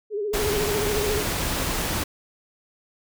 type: tone with vibrato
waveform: sine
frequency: 415.3 Hz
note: G#4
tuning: in tune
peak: -24 dBFS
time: 0.1-1.24 s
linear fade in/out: 50 ms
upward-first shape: sine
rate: 14 Hz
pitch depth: 74 cents each way
type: noise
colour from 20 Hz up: pink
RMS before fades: -26 dBFS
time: 0.33-2.04 s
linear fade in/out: 10 ms
effects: none